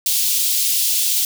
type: high-pass noise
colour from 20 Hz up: white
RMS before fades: -18 dBFS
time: 0.06-1.25 s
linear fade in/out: 2 ms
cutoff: 3100 Hz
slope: 24 dB/octave
effects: none